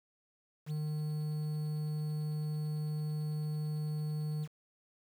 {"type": "tone with quantisation", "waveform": "triangle", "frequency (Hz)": 152.1, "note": "D#3", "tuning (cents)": -39, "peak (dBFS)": -31, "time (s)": [0.66, 4.48], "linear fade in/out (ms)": 50, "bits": 9, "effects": []}